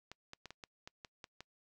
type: clicks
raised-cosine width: 0.2 ms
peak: -30 dBFS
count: 9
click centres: 0.116 / 0.334 / 0.457 / 0.506 / 0.638 / 0.875 / 1.048 / 1.242 / 1.406 s
effects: noise-tail reverb RT60 0.1 s tail -26 dB re dry